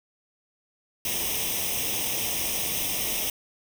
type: noise with comb filter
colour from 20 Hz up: white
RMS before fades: -28 dBFS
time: 1.05-3.3 s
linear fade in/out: 2 ms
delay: 0.34 ms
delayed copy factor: +0.8
effects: none